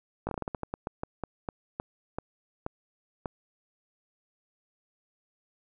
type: slowing click train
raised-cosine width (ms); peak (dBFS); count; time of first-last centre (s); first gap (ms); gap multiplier
1; -18; 18; 0.27-3.258; 19; 1.24
effects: none